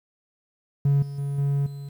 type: tone with level steps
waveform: triangle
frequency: 140.7 Hz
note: C#3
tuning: 26 cents sharp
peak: -14 / -29 / -23 / -18 / -31 dBFS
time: 0.85-1.89 s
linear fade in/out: 5 ms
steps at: 1.02 / 1.18 / 1.38 / 1.66 s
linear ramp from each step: 5 ms
effects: tanh soft clip ceiling -11 dBFS + 9-bit